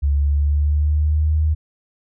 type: tone with pitch glide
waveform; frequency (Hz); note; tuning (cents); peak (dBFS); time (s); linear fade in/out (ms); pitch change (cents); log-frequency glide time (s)
sine; 71 to 77.43; C#2 to D#2; +42 to -8; -14; 0.02-1.55; 20; +150; 0.14-1.35
effects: none